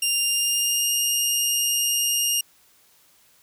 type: tone with pitch glide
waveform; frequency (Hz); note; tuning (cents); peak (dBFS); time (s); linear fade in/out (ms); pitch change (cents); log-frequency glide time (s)
15% pulse; 2794 to 2830; F7 to F7; 0 to +22; -13; 0.02-2.41; 5; +22; 0.21-0.9
effects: white hiss -58 dBFS RMS until 3.42 s